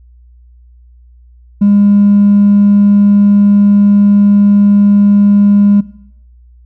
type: tone with hard clipping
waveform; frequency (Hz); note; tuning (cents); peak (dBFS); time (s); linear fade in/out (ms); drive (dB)
sine; 203.2; G#3; -38; -5; 1.61-5.81; 10; 1
effects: noise-tail reverb RT60 0.8 s tail -20 dB re dry + added 60 Hz sine -38 dBFS peak until 6.65 s